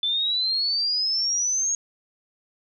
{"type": "exponential sweep", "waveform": "sine", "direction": "up", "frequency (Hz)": [3500, 6620], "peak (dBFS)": -21, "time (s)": [0.03, 1.75], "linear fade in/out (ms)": 2, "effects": []}